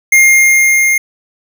square tone with level ramp, 2123 Hz, C7, 25 cents sharp, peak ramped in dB -4 to -9 dBFS, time 0.12-0.98 s, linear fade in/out 5 ms, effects none

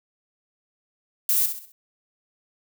violet noise with echo, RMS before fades -21 dBFS, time 1.29-1.46 s, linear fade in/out 2 ms, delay 65 ms, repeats 4, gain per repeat -8 dB, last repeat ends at 1.72 s, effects none

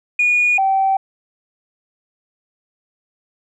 sine tone pair in turn, 2448 / 773.5 Hz, D#7 / G5, -29 / -23 cents, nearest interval octave + minor sixth, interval 1994 cents, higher first, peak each -11 / -12 dBFS, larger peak first, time 0.19-0.58 / 0.58-0.97 s, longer neither, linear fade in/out 5 ms, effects tanh soft clip ceiling -8 dBFS

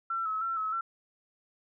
sine tone with vibrato, 1318.5 Hz, E6, in tune, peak -29 dBFS, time 0.1-0.81 s, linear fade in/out 5 ms, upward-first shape square, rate 3.2 Hz, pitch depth 39 cents each way, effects none

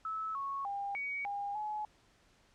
sine tone with pitch steps, 1303 / 1104 / 801 / 2252 / 808 / 848 Hz, E6 / C#6 / G5 / C#7 / G#5 / G#5, -20 / -7 / +37 / +27 / -48 / +36 cents, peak -35 dBFS, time 0.05-1.85 s, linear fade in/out 2 ms, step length 300 ms, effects pink hiss -67 dBFS RMS until 2.54 s + low-pass 7000 Hz 12 dB/octave

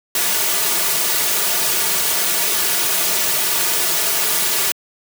white noise with comb filter, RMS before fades -18 dBFS, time 0.15-4.72 s, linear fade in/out 2 ms, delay 3.8 ms, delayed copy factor -0.95, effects high-pass 200 Hz 12 dB/octave

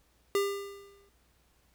square tone with exponential decay, 400 Hz, G4, 35 cents sharp, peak -24 dBFS, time 0.35-1.09 s, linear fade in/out 1 ms, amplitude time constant 160 ms, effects added 60 Hz sine -69 dBFS peak until 1.74 s + pink hiss -69 dBFS RMS until 1.74 s

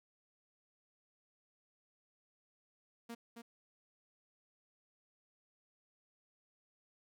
sawtooth tone with echo, 233.1 Hz, A#3, in tune, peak -40 dBFS, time 3.09-3.15 s, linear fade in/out 10 ms, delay 270 ms, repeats 1, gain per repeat -5 dB, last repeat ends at 3.42 s, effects none

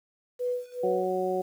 sine tone with tremolo, 493.9 Hz, B4, in tune, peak -25 dBFS, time 0.39-1.1 s, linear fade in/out 20 ms, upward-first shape sine, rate 2.5 Hz, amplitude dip 95%
harmonic tone, 185 Hz, F#3, in tune, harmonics 1 / 2 / 3 / 4, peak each -37 / -28 / -31 / -32 dBFS, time 0.83-1.42 s, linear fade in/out 10 ms
effects 9-bit

